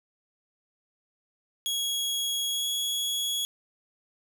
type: tone with pitch glide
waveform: sawtooth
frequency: 3322 to 3347 Hz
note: G#7 to G#7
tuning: 0 to +13 cents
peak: -24 dBFS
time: 1.66-3.45 s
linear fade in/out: 0 ms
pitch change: +13 cents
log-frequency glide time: 2.49-2.67 s
effects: none